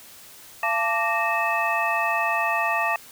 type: tone cluster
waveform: sine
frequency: 682 / 884 / 1166 / 1850 / 2605 Hz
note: F5 / A5 / D6 / A#6 / E7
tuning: -41 / +8 / -13 / -14 / -21 cents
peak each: -27 dBFS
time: 0.63-2.96 s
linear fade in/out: 2 ms
effects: white hiss -46 dBFS RMS until 3.11 s